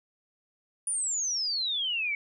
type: exponential sweep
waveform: sine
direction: down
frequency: 9750 to 2217 Hz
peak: -27 dBFS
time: 0.87-2.15 s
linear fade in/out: 2 ms
effects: none

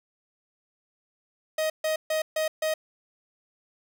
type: tone bursts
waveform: 45% pulse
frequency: 628 Hz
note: D#5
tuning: 16 cents sharp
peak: -24 dBFS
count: 5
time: 1.58-2.74 s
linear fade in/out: 5 ms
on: 120 ms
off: 140 ms
effects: none

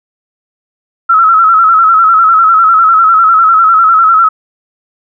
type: tone with vibrato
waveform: sine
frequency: 1318.5 Hz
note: E6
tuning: in tune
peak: -3 dBFS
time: 1.09-4.29 s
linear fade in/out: 10 ms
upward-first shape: square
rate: 10 Hz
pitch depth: 52 cents each way
effects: none

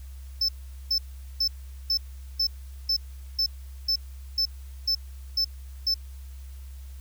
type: tone bursts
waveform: triangle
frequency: 5274 Hz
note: E8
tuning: in tune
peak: -20 dBFS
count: 12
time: 0.41-5.942 s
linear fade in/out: 5 ms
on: 76 ms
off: 420 ms
effects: added 66 Hz sine -38 dBFS peak until 7 s + white hiss -57 dBFS RMS until 7 s

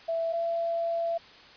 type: tone pair in turn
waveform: sine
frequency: 662 / 672.8 Hz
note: E5 / E5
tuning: +7 / +35 cents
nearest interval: unison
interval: 28 cents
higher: second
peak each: -26 dBFS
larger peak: neither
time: 0.08-0.33 / 0.33-1.18 s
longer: second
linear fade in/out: 10 ms
effects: white hiss -51 dBFS RMS until 1.56 s + resampled to 11025 Hz

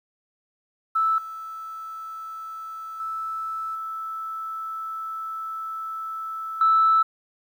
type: tone with level steps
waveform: sine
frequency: 1315 Hz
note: E6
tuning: 5 cents flat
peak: -18 / -33 / -27 / -29 / -14 dBFS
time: 0.95-7.03 s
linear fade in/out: 10 ms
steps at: 1.18 / 3 / 3.75 / 6.61 s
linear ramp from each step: 2 ms
effects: tanh soft clip ceiling -10 dBFS + 9-bit

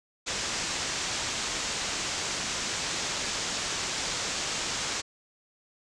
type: low-pass noise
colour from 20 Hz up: white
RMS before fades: -32 dBFS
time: 0.26-5.02 s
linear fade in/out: 20 ms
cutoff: 7600 Hz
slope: 48 dB/octave
effects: none

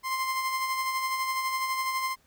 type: tone with tremolo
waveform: 30% pulse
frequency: 1047 Hz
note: C6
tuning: 1 cent sharp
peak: -23 dBFS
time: 0.03-2.16 s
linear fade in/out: 50 ms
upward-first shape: sine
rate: 12 Hz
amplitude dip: 40%
effects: pink hiss -65 dBFS RMS until 2.26 s

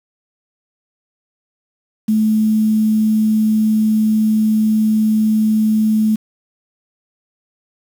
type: tone with quantisation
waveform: sine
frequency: 216.7 Hz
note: A3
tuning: 26 cents flat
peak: -11 dBFS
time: 2.08-6.16 s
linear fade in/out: 10 ms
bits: 6
effects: none

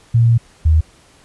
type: tone pair in turn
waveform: sine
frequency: 116.4 / 78.79 Hz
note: A#2 / D#2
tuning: -2 / +22 cents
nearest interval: perfect fifth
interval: 676 cents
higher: first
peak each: -8 dBFS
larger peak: neither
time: 0.14-0.38 / 0.65-0.81 s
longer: first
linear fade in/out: 10 ms
effects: pink hiss -49 dBFS RMS until 1.24 s + resampled to 24000 Hz

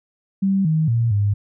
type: tone with pitch steps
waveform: sine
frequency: 194.3 / 157.8 / 116.3 / 102.2 Hz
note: G3 / D#3 / A#2 / G#2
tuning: -15 / +25 / -4 / -27 cents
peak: -15 dBFS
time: 0.42-1.34 s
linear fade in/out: 10 ms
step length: 230 ms
effects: none

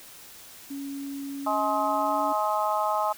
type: tone with pitch glide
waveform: sine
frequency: 278.3 to 284.8 Hz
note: C#4 to C#4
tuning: +7 to +47 cents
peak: -32 dBFS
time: 0.7-2.33 s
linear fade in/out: 10 ms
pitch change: +40 cents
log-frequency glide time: 1.82-2.19 s
type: harmonic tone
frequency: 211.1 Hz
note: G#3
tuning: 29 cents sharp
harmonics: 3 / 4 / 5 / 6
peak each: -29 / -27 / -29 / -30 dBFS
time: 1.46-3.13 s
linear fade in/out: 10 ms
effects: white hiss -47 dBFS RMS until 3.17 s

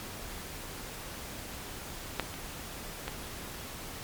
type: clicks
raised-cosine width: 0.3 ms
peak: -12 / -25 / -18 dBFS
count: 3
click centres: 2.197 / 2.341 / 3.08 s
effects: pink hiss -42 dBFS RMS until 4.03 s + MP3 96 kbps

